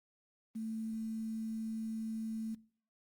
sine tone with quantisation, 221.9 Hz, A3, 15 cents sharp, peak -37 dBFS, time 0.55-2.55 s, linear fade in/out 10 ms, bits 10, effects noise-tail reverb RT60 0.6 s tail -24 dB re dry + Opus 24 kbps

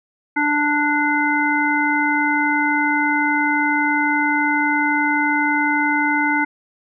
harmonic tone, 294.7 Hz, D4, 6 cents sharp, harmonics 1 / 3 / 5 / 7, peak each -21 / -21 / -21 / -21 dBFS, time 0.36-6.45 s, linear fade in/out 10 ms, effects none

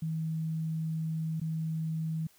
sine tone with dropouts, 160 Hz, D#3, 49 cents sharp, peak -30 dBFS, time 0.02-2.27 s, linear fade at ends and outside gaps 5 ms, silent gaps 1.4-1.414 s, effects white hiss -63 dBFS RMS until 2.38 s

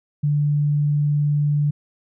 sine tone, 146.83 Hz, D3, in tune, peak -16 dBFS, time 0.23-1.71 s, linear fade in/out 10 ms, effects none

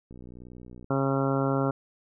click train, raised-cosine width 3 ms, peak -33 dBFS, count 46, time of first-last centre 0.11-0.844 s, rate 61.3 Hz
harmonic tone, 136.2 Hz, C#3, 30 cents flat, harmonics 1 / 2 / 3 / 4 / 5 / 6 / 7 / 8 / 9 / 10, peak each -28 / -28 / -31 / -31 / -36 / -38 / -39 / -39 / -40 / -35 dBFS, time 0.9-1.71 s, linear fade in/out 5 ms
effects none

